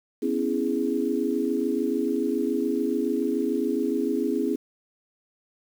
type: chord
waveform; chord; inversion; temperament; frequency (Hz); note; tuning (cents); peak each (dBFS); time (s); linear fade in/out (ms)
sine; C# minor seventh; third; equal with one note detuned; 250.2 / 277.2 / 329.6 / 415.3; B3 / C#4 / E4 / G#4; +23 / 0 / 0 / 0; -28; 0.22-4.56; 10
effects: 8-bit

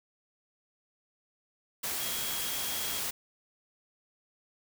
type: tone in noise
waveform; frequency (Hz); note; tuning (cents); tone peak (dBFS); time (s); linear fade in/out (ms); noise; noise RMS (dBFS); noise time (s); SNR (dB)
sine; 3281; G#7; -22; -41; 2-3; 10; white; -34; 1.83-3.11; -10
effects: none

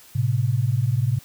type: tone pair together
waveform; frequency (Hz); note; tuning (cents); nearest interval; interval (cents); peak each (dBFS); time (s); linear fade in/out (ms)
sine; 110.4 / 130.65; A2 / C3; +6 / -2; minor third; 292; -21; 0.15-1.19; 10
effects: white hiss -49 dBFS RMS until 1.24 s

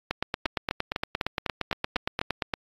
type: two click trains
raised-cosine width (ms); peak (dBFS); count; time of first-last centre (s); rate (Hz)
0.3; -10 / -10; 22 / 8; 0.11-2.538 / 0.46-2.214; 8.65 / 3.99
effects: AAC 32 kbps

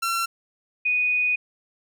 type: tone pair in turn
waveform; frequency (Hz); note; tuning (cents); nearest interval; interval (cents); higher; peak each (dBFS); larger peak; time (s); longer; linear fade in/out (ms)
sawtooth / sine; 1357 / 2480; E6 / D#7; +50 / -6; minor seventh; 1044; second; -19; neither; 0.02-0.26 / 0.85-1.36; second; 10
effects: none

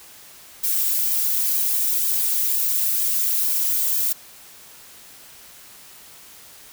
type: noise with flanger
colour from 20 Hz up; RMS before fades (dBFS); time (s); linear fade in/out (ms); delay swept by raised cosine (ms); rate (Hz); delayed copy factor
violet; -21; 0.63-4.13; 10; 1.4 to 3.8; 2.1; -0.95
effects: white hiss -45 dBFS RMS until 6.72 s

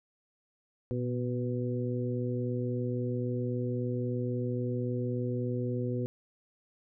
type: harmonic tone with a mistuned harmonic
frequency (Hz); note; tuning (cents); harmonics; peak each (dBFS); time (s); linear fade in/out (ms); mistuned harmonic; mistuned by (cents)
123.7; B2; +3; 1 / 2 / 3 / 4; -32 / -35 / -37 / -38; 0.91-6.06; 0; 1; -43
effects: none

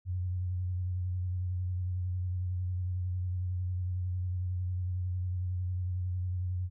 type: tone with vibrato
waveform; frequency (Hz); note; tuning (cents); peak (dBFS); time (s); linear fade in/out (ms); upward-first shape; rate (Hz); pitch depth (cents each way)
sine; 90.7; F#2; -34; -30; 0.05-6.7; 50; sine; 11; 33
effects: none

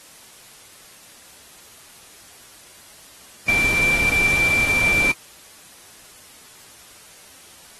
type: tone in noise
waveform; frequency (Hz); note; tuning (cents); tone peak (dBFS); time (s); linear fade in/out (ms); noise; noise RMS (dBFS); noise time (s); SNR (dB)
sine; 2349; D7; 0; -16; 3.48-5.12; 5; pink; -27; 3.48-5.12; +8
effects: white hiss -46 dBFS RMS until 7.79 s + AAC 32 kbps

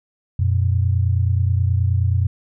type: tone pair together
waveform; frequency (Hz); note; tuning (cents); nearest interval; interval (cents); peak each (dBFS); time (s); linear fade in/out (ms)
sine; 90.3 / 119.74; F#2 / A#2; -42 / +47; perfect fourth; 489; -16 / -20; 0.39-2.27; 5
effects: none

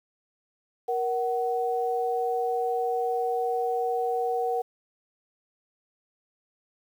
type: tone pair together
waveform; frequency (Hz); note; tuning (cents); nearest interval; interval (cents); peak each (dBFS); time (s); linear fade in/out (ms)
sine; 471.5 / 748.9; A#4 / F#5; +20 / +21; minor sixth; 801; -27; 0.88-4.62; 10
effects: 9-bit

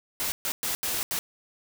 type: noise bursts at uneven times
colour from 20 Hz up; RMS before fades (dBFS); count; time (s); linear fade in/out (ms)
white; -29; 5; 0.2-0.32 / 0.45-0.52 / 0.63-0.75 / 0.83-1.03 / 1.11-1.19; 0
effects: none

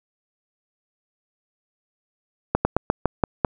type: slowing click train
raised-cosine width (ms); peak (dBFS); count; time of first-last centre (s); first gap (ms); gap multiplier
1; -3; 7; 2.55-3.448; 100; 1.16
effects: none

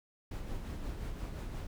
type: noise with tremolo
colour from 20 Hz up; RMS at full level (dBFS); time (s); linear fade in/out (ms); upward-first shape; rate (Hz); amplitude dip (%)
brown; -38; 0.31-1.67; 5; sine; 5.7; 40
effects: none

